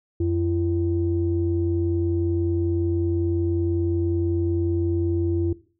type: tone pair together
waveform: sine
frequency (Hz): 88.9 / 338.1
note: F2 / E4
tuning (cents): +31 / +44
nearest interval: octave + major seventh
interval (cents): 2313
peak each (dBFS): -22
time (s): 0.2-5.53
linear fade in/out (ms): 5
effects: noise-tail reverb RT60 0.4 s tail -17 dB re dry + tanh soft clip ceiling -12 dBFS